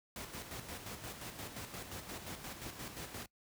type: noise with tremolo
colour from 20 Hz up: pink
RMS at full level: -44 dBFS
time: 0.16-3.26 s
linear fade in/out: 2 ms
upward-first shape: square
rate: 5.7 Hz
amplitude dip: 50%
effects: noise-tail reverb RT60 0.1 s tail -22 dB re dry + high-pass 60 Hz 12 dB/octave